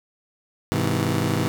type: chord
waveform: 20% pulse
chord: Ab augmented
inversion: none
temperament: just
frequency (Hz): 103.83 / 129.78 / 162.23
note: Ab2 / C3 / E3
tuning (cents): 0 / -14 / -27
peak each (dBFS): -20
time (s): 0.72-1.48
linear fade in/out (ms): 0
effects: 7-bit